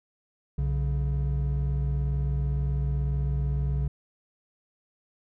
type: tone pair together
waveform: triangle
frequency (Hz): 62.5 / 140.5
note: B1 / C#3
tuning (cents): +21 / +24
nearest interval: octave + major second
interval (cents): 1403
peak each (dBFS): -24 / -26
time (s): 0.58-3.88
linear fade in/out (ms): 5
effects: none